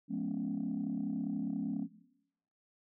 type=chord; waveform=sine; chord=C# dominant seventh; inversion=first; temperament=equal with one note detuned; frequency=174.61 / 212.5 / 246.9 / 277.2 Hz; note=E#3 / G#3 / B3 / C#4; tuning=0 / +40 / 0 / 0 cents; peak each=-40 / -36 / -39 / -37 dBFS; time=0.08-1.88 s; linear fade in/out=50 ms; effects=noise-tail reverb RT60 0.8 s tail -18 dB re dry + tanh soft clip ceiling -27 dBFS